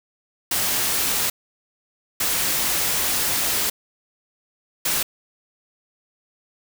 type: noise bursts at uneven times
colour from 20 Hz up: white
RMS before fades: -22 dBFS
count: 3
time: 0.51-1.3 / 2.2-3.7 / 4.85-5.03 s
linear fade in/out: 5 ms
effects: none